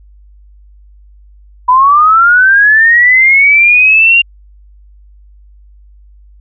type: linear sweep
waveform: sine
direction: up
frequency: 983 to 2794 Hz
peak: -3 dBFS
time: 1.68-4.22 s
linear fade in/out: 10 ms
effects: added 50 Hz sine -37 dBFS peak until 6.4 s